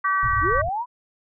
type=harmonic tone; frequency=383.7 Hz; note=G4; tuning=37 cents flat; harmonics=3 / 4 / 5; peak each=-20 / -26 / -27 dBFS; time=0.04-0.62 s; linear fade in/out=10 ms
type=low-pass noise; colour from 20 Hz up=white; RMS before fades=-29 dBFS; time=0.23-0.69 s; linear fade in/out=2 ms; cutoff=120 Hz; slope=48 dB/octave
type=linear sweep; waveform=sine; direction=up; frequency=271.1 to 1014 Hz; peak=-23 dBFS; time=0.41-0.86 s; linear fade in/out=50 ms
effects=none